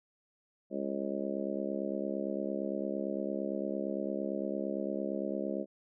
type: harmonic tone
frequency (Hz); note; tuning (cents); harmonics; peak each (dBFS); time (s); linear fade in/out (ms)
68.8; C#2; -12; 3 / 4 / 5 / 6 / 7 / 8 / 9; -38 / -40 / -39 / -42 / -46 / -39 / -41; 0.7-5.66; 50
effects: none